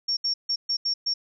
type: tone bursts at uneven times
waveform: sine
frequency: 5500 Hz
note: F8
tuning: 27 cents flat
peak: -22 dBFS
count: 6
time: 0.08-0.17 / 0.24-0.34 / 0.49-0.56 / 0.69-0.77 / 0.85-0.94 / 1.06-1.14 s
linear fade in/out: 10 ms
effects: none